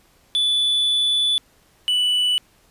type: tone pair in turn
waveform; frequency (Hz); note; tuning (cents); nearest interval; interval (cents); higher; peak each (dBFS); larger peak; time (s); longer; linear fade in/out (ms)
triangle; 3469 / 2968; A7 / F#7; -25 / +5; minor third; 270; first; -15; neither; 0.35-1.38 / 1.88-2.38; first; 0
effects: pink hiss -57 dBFS RMS until 2.7 s + resampled to 32000 Hz